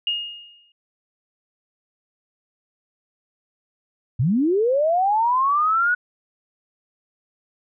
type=tone with exponential decay; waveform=sine; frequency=2849 Hz; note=F7; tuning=34 cents sharp; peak=-18 dBFS; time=0.07-0.72 s; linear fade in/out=2 ms; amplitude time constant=140 ms
type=linear sweep; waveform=sine; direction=up; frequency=105.1 to 1480 Hz; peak=-16 dBFS; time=4.19-5.95 s; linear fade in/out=10 ms
effects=none